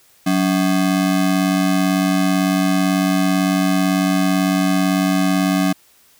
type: ring-modulated tone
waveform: square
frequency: 233.3 Hz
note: A#3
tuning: 2 cents sharp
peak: -12 dBFS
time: 0.26-5.73 s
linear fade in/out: 10 ms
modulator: 49 Hz
effects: white hiss -53 dBFS RMS until 6.19 s